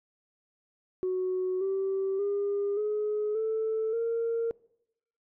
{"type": "tone with pitch steps", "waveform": "sine", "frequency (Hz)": [370, 386.6, 404, 422.1, 441, 460.8], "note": ["F#4", "G4", "G#4", "G#4", "A4", "A#4"], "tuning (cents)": [0, -24, -48, 28, 4, -20], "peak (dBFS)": -25, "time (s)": [1.03, 4.51], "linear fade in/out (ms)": 0, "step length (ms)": 580, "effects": ["noise-tail reverb RT60 0.8 s tail -23 dB re dry", "tanh soft clip ceiling -23 dBFS"]}